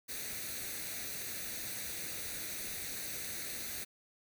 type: noise with comb filter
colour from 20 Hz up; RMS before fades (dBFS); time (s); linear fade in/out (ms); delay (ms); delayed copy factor
white; -41; 0.08-3.85; 20; 0.48; +0.65
effects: none